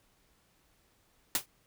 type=noise with exponential decay; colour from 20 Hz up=white; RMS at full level=-24 dBFS; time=1.35-1.46 s; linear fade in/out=2 ms; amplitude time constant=22 ms; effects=pink hiss -69 dBFS RMS until 1.66 s